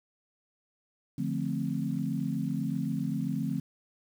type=chord; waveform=sine; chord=D minor seventh; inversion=none; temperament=equal; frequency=146.83 / 174.61 / 220 / 261.6 Hz; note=D3 / F3 / A3 / C4; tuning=0 / 0 / 0 / 0 cents; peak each=-34 dBFS; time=1.18-3.6 s; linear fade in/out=5 ms; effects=9-bit